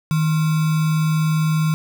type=tone with sample-and-hold; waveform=sine; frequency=157.5 Hz; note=D#3; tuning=21 cents sharp; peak=-15 dBFS; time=0.11-1.74 s; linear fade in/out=0 ms; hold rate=1225 Hz; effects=none